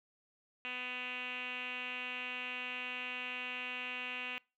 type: tone with low-pass filter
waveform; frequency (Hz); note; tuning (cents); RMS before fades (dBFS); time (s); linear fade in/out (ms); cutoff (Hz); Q
5% pulse; 250.2; B3; +23; -41; 0.65-4.38; 0; 2700; 6.9
effects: noise-tail reverb RT60 0.3 s tail -25 dB re dry